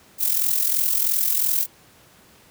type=noise with amplitude modulation; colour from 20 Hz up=violet; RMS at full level=-18 dBFS; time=0.18-1.67 s; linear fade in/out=50 ms; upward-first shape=sine; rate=42.9 Hz; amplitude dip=65%; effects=pink hiss -52 dBFS RMS until 2.5 s + high-pass 80 Hz 12 dB/octave